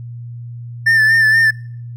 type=tone with vibrato; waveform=triangle; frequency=1779 Hz; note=A6; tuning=19 cents sharp; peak=-7 dBFS; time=0.86-1.51 s; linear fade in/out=10 ms; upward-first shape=sine; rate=4.2 Hz; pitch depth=41 cents each way; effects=noise-tail reverb RT60 0.6 s tail -26 dB re dry + added 119 Hz sine -27 dBFS peak until 1.96 s